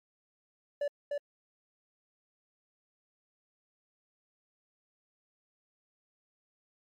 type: tone with echo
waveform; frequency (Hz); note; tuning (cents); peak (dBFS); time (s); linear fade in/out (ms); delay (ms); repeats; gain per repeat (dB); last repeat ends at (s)
triangle; 577; D5; -31; -27; 0.81-0.88; 5; 300; 1; -2; 1.18
effects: MP3 64 kbps